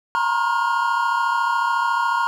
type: tone cluster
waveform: triangle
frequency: 933 / 967 / 1073 / 1418 Hz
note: A#5 / B5 / C6 / F6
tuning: +1 / -37 / +43 / +26 cents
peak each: -21 / -23 / -21 / -22 dBFS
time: 0.15-2.27 s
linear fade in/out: 0 ms
effects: none